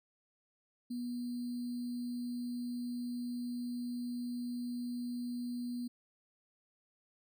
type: tone with sample-and-hold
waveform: sine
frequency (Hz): 243.3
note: B3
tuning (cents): -26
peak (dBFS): -36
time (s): 0.9-5.88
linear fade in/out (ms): 10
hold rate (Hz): 4410
effects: none